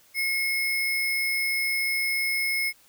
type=tone with sample-and-hold; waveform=sine; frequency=2163 Hz; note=C#7; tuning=43 cents flat; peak=-23 dBFS; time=0.14-2.73 s; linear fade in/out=50 ms; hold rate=7350 Hz; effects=white hiss -58 dBFS RMS until 2.88 s